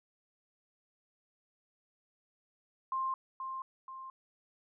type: tone with echo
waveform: sine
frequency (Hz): 1055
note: C6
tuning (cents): +14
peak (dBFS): -31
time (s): 2.92-3.14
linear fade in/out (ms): 2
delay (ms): 480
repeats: 2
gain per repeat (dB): -6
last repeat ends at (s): 4.1
effects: none